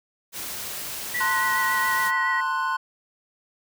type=noise; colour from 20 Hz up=white; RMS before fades=-33 dBFS; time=0.32-2.12 s; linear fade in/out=50 ms
type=tone with vibrato; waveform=sine; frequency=1930 Hz; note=B6; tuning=40 cents flat; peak=-24 dBFS; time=1.14-2.41 s; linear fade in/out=10 ms; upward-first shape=triangle; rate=7.2 Hz; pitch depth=30 cents each way
type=chord; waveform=triangle; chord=F# diminished; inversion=first; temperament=equal with one note detuned; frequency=892.8 / 1046.5 / 1480 Hz; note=A5 / C6 / F#6; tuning=+25 / 0 / 0 cents; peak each=-29 / -23 / -26 dBFS; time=1.2-2.77 s; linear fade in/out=10 ms
effects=none